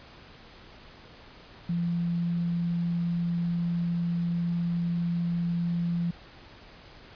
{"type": "tone with quantisation", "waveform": "sine", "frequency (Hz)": 171.4, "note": "F3", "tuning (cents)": -32, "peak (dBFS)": -25, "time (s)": [1.69, 6.11], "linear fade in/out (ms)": 5, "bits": 9, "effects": ["pink hiss -50 dBFS RMS until 7.15 s", "resampled to 11025 Hz"]}